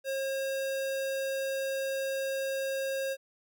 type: tone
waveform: square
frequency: 539 Hz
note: C#5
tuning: 49 cents flat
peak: -31 dBFS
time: 0.04-3.17 s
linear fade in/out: 50 ms
effects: none